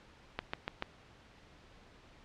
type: click train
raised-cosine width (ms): 0.3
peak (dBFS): -18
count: 4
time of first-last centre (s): 0.39-0.824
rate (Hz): 6.91
effects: pink hiss -59 dBFS RMS until 2.24 s + low-pass 4000 Hz 12 dB/octave